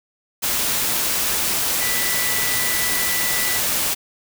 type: tone in noise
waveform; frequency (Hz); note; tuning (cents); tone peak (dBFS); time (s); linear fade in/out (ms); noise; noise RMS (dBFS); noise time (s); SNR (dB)
sine; 1975.5; B6; 0; -26; 1.8-3.59; 20; white; -21; 0.42-3.95; -8
effects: none